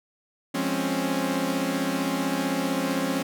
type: chord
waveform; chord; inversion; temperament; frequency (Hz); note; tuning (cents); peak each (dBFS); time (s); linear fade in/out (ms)
sawtooth; Db major seventh; first; equal; 174.61 / 207.7 / 261.6 / 277.2; F3 / Ab3 / C4 / Db4; 0 / 0 / 0 / 0; -28 / -29 / -25 / -24; 0.54-3.23; 10
effects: none